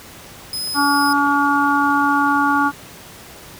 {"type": "tone", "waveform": "sawtooth", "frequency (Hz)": 5060, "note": "D#8", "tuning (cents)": 28, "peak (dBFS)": -20, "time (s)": [0.53, 1.13], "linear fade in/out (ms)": 2}
{"type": "clicks", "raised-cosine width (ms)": 0.5, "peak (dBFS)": -24, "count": 7, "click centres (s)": [0.674, 0.948, 1.18, 1.269, 1.343, 1.639, 1.708]}
{"type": "harmonic tone", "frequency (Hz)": 284.9, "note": "C#4", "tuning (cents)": 48, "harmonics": [1, 3, 4, 5], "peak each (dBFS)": [-19, -19, -19, -19], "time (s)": [0.74, 2.72], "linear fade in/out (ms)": 50}
{"effects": ["pink hiss -39 dBFS RMS until 3.59 s", "high-pass 60 Hz 12 dB/octave"]}